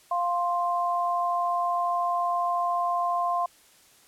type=tone pair together; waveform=sine; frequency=700 / 1048.8 Hz; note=F5 / C6; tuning=+4 / +4 cents; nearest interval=perfect fifth; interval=700 cents; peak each=-26 dBFS; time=0.11-3.46 s; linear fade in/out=5 ms; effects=white hiss -57 dBFS RMS until 4.07 s + low-pass 12000 Hz 12 dB/octave